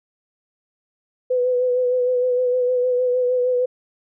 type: tone with vibrato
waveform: sine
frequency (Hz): 499.3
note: B4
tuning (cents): +19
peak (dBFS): -16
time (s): 1.3-3.66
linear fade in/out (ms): 10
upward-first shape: sine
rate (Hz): 6.5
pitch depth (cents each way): 29
effects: none